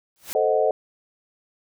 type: noise with exponential growth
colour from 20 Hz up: white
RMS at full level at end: -28 dBFS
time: 0.16-0.33 s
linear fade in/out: 0 ms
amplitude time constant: 35 ms
type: chord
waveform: sine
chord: A diminished seventh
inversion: none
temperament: equal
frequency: 440 / 523.3 / 622.3 / 740 Hz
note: A4 / C5 / Eb5 / Gb5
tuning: 0 / 0 / 0 / 0 cents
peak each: -22 / -23 / -22 / -25 dBFS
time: 0.35-0.71 s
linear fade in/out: 2 ms
effects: none